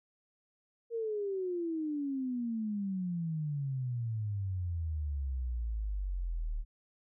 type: exponential sweep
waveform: sine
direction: down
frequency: 470 to 36.43 Hz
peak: -32 dBFS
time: 0.9-6.65 s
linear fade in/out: 50 ms
effects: none